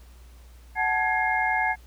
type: tone cluster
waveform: sine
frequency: 742 / 872 / 1668 / 2132 Hz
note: F#5 / A5 / G#6 / C7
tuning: +5 / -16 / +7 / +32 cents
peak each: -27 dBFS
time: 0.75-1.76 s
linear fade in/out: 50 ms
effects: added 60 Hz sine -46 dBFS peak until 1.86 s + pink hiss -58 dBFS RMS until 1.86 s